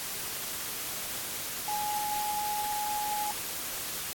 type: tone in noise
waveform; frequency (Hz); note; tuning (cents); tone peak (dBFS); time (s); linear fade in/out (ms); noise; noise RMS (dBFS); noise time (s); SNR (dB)
sine; 838; G#5; +15; -30; 1.68-3.31; 0; white; -36; 0-4.13; +3
effects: AAC 64 kbps